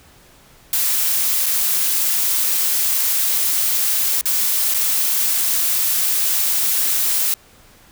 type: noise with dropouts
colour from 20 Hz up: blue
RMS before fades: -18 dBFS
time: 0.73-7.34 s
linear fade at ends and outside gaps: 1 ms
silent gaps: 1.46-1.464 / 4.211-4.256 / 4.739-4.744 s
effects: pink hiss -49 dBFS RMS until 7.91 s